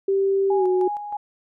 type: tone with pitch glide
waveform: sine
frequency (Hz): 390.6 to 368.7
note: G4 to F#4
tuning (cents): -6 to -6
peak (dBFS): -17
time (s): 0.08-0.88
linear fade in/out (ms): 5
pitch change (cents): -100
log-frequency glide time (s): 0.57-0.65
type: tone with tremolo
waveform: sine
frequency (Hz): 828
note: G#5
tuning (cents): -5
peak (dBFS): -24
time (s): 0.5-1.17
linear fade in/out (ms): 5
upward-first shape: square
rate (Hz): 3.2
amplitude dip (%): 50
effects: none